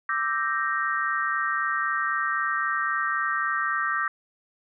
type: chord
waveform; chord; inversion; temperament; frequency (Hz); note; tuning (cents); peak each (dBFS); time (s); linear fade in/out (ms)
sine; E half-diminished seventh; third; equal; 1174.7 / 1318.5 / 1568 / 1864.7; D6 / E6 / G6 / Bb6; 0 / 0 / 0 / 0; -28 / -30 / -29 / -29; 0.09-4.08; 2
effects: none